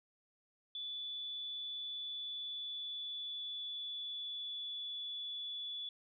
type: tone with pitch glide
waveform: sine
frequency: 3465 to 3437 Hz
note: A7 to A7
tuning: -27 to -41 cents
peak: -40 dBFS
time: 0.75-5.89 s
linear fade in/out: 2 ms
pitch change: -14 cents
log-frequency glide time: 1.89-4.97 s
effects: none